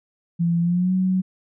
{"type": "tone with pitch glide", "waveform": "sine", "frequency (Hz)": [169.8, 186.24], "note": ["F3", "F#3"], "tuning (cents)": [-48, 12], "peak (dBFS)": -17, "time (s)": [0.39, 1.22], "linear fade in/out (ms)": 20, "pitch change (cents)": 160, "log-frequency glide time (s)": [0.61, 0.93], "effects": []}